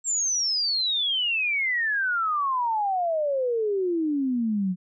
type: exponential sweep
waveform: sine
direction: down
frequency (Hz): 7560 to 177.5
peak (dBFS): -22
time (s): 0.04-4.76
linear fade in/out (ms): 50
effects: none